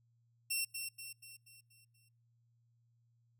10% pulse tone with echo, 2713 Hz, E7, 49 cents sharp, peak -25 dBFS, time 0.5-0.65 s, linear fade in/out 10 ms, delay 240 ms, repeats 6, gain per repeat -6 dB, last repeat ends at 2.09 s, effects noise-tail reverb RT60 0.6 s tail -26 dB re dry + added 117 Hz sine -70 dBFS peak until 3.39 s

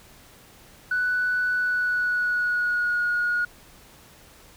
sine tone with pitch glide, 1486 to 1443.7 Hz, F#6 to F#6, +7 to -43 cents, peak -20 dBFS, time 0.91-3.45 s, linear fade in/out 5 ms, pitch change -50 cents, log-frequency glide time 1.52-3.04 s, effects tanh soft clip ceiling -17 dBFS + pink hiss -51 dBFS RMS until 4.56 s

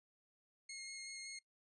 15% pulse tone with vibrato, 2152 Hz, C7, 48 cents sharp, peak -40 dBFS, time 0.69-1.39 s, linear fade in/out 5 ms, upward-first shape square, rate 5.3 Hz, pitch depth 9 cents each way, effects noise-tail reverb RT60 0.1 s tail -20 dB re dry + resampled to 22050 Hz

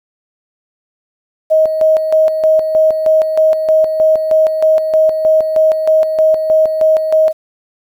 sine tone with tremolo, 630 Hz, D#5, 21 cents sharp, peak -6 dBFS, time 1.5-7.33 s, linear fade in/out 20 ms, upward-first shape square, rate 3.2 Hz, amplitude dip 55%, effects 7-bit

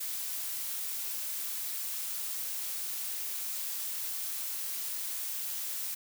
blue noise with amplitude modulation, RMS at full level -35 dBFS, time 0-5.95 s, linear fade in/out 10 ms, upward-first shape sine, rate 210 Hz, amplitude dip 25%, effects none

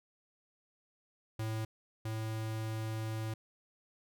square tone pair in turn, 110.4 / 110.4 Hz, A2 / A2, +6 / +6 cents, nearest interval unison, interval 0 cents, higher neither, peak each -35 / -36 dBFS, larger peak first, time 1.39-1.65 / 2.05-3.34 s, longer second, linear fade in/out 5 ms, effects none

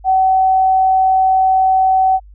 sine tone, 758 Hz, F#5, 42 cents sharp, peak -9 dBFS, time 0.04-2.2 s, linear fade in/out 50 ms, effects added 50 Hz sine -37 dBFS peak until 2.34 s

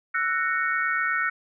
sine chord, F# dominant seventh, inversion third, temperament just, 1332 / 1480 / 1850 / 2220 Hz, E6 / F#6 / A#6 / C#7, +18 / 0 / -14 / +2 cents, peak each -28 / -26 / -28 / -31 dBFS, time 0.14-1.3 s, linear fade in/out 10 ms, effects none

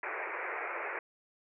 white band-pass noise, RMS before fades -38 dBFS, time 0.03-0.99 s, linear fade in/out 2 ms, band 340 to 2400 Hz, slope 96 dB/octave, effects none

